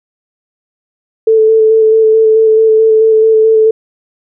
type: tone with vibrato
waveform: sine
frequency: 440.8 Hz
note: A4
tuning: 3 cents sharp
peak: -4 dBFS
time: 1.27-3.71 s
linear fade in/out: 5 ms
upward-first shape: square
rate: 4.6 Hz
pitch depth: 13 cents each way
effects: none